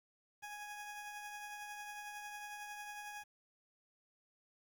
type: tone with tremolo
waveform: 20% pulse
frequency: 830.6 Hz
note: G#5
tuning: in tune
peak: -39 dBFS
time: 0.42-3.24 s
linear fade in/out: 20 ms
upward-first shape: triangle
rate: 11 Hz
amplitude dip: 40%
effects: 11-bit